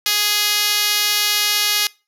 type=tone with band-pass filter; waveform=5% pulse; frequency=415.3 Hz; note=G#4; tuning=in tune; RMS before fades=-18 dBFS; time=0.06-1.87 s; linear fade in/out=2 ms; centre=7900 Hz; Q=0.55; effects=noise-tail reverb RT60 0.3 s tail -23 dB re dry